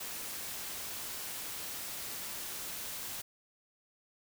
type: noise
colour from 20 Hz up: white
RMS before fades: -41 dBFS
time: 0-3.22 s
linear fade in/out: 10 ms
effects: none